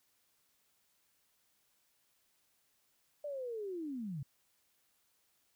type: linear sweep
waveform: sine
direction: down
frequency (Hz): 598 to 127.3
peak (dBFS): -38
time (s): 3.24-4.23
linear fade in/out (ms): 5
effects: white hiss -75 dBFS RMS until 5.55 s